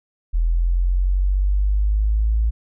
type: linear sweep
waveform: sine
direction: up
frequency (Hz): 41 to 55.5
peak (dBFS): -15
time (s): 0.33-2.51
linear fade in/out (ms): 20
effects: none